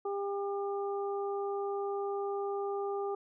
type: harmonic tone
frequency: 400 Hz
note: G4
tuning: 35 cents sharp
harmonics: 1 / 2 / 3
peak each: -33 / -39 / -43 dBFS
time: 0.05-3.15 s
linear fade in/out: 5 ms
effects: none